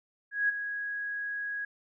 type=tone with ADSR envelope; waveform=sine; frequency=1657 Hz; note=G#6; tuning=4 cents flat; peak=-22 dBFS; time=0.31-1.65 s; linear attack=180 ms; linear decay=15 ms; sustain=-10 dB; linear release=5 ms; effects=none